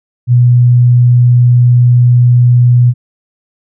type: tone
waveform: sine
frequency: 122.4 Hz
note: B2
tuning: 15 cents flat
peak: -3 dBFS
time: 0.27-2.94 s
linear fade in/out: 50 ms
effects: none